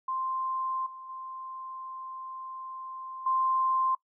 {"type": "tone with level steps", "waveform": "sine", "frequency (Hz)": 1046.5, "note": "C6", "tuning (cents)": 0, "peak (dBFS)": [-29, -42, -38, -24], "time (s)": [0.08, 3.95], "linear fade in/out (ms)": 5, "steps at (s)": [0.86, 1.09, 3.26], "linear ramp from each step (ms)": 5, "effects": ["noise-tail reverb RT60 0.1 s tail -21 dB re dry"]}